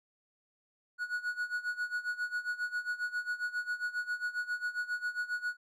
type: tone with tremolo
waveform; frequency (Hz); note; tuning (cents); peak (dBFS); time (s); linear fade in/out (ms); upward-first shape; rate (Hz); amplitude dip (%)
triangle; 1461; F#6; -22; -28; 0.98-5.57; 50; sine; 7.4; 85
effects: none